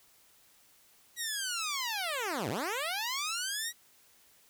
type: linear two-way sweep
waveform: 10% pulse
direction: down then up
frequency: 1938 to 93.9 to 1938 Hz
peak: -24 dBFS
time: 1.16-3.73 s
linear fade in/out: 50 ms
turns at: 2.49 s
effects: white hiss -63 dBFS RMS until 4.49 s